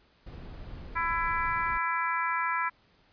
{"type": "noise", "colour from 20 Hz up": "brown", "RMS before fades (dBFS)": -41, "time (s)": [0.26, 1.78], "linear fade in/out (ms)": 10}
{"type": "harmonic tone", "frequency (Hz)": 333.6, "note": "E4", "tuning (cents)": 21, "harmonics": [3, 4, 5, 6, 7], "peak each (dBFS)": [-30, -32, -34, -36, -37], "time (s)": [0.95, 2.7], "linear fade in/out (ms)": 20}
{"effects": ["pink hiss -64 dBFS RMS until 3.12 s", "resampled to 11025 Hz"]}